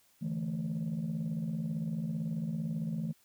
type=chord; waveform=sine; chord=D suspended second; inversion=none; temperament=equal; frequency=146.83 / 164.81 / 220 Hz; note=D3 / E3 / A3; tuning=0 / 0 / 0 cents; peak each=-39 / -33 / -35 dBFS; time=0.21-3.13 s; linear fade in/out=20 ms; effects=tanh soft clip ceiling -28 dBFS + white hiss -67 dBFS RMS until 3.24 s